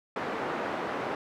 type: band-pass noise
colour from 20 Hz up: pink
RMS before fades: -33 dBFS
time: 0.16-1.15 s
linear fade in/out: 2 ms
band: 320 to 1500 Hz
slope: 12 dB/octave
effects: none